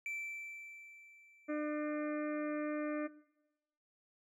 triangle tone with exponential decay, 2332 Hz, D7, 13 cents flat, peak -36 dBFS, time 0.06-2.13 s, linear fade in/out 1 ms, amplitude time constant 450 ms
harmonic tone, 300.2 Hz, D4, 38 cents sharp, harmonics 1 / 2 / 4 / 5 / 6 / 7 / 8, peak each -36 / -40 / -48 / -51 / -52 / -54 / -55 dBFS, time 1.48-3.08 s, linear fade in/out 20 ms
effects noise-tail reverb RT60 1.0 s tail -20 dB re dry

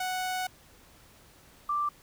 sawtooth / sine tone pair in turn, 740 / 1176.9 Hz, F#5 / D6, 0 / +3 cents, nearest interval minor sixth, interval 803 cents, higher second, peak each -26 dBFS, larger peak neither, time 0-0.47 / 1.69-1.89 s, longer first, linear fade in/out 5 ms, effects pink hiss -57 dBFS RMS until 2.02 s

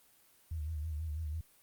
sine tone with vibrato, 77.78 Hz, D#2, in tune, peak -35 dBFS, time 0.51-1.41 s, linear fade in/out 5 ms, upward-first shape sine, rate 6.1 Hz, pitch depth 84 cents each way, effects white hiss -65 dBFS RMS until 1.62 s + Opus 32 kbps

